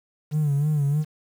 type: tone with vibrato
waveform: triangle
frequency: 146.83 Hz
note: D3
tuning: in tune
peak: -16 dBFS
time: 0.31-1.05 s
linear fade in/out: 50 ms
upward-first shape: sine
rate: 3.2 Hz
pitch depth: 82 cents each way
effects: tanh soft clip ceiling -15 dBFS + 8-bit